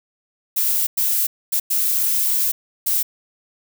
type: noise bursts at uneven times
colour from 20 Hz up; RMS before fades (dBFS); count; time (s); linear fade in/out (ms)
violet; -19; 5; 0.56-0.87 / 0.97-1.27 / 1.52-1.6 / 1.7-2.52 / 2.86-3.03; 10
effects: none